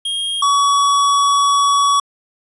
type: tone pair in turn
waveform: square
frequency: 3244 / 1130.5 Hz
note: G#7 / C#6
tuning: -41 / +34 cents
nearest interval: octave + tritone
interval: 1825 cents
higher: first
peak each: -19 / -12 dBFS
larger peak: second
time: 0.05-0.42 / 0.42-2 s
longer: second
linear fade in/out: 5 ms
effects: resampled to 24000 Hz + 9-bit